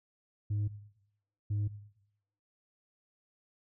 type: tone pair in turn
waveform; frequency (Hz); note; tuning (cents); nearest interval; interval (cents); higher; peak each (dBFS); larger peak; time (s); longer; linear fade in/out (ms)
sine; 103.83 / 103.46; G#2 / G#2; 0 / -6; unison; 6; first; -27; neither; 0.5-0.68 / 1.5-1.68; neither; 10
effects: noise-tail reverb RT60 0.8 s tail -17 dB re dry + tanh soft clip ceiling -28 dBFS